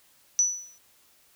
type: tone with exponential decay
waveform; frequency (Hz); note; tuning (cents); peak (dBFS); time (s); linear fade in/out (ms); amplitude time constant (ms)
sine; 5940; F#8; +6; -16; 0.39-0.78; 0; 84
effects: white hiss -61 dBFS RMS until 1.35 s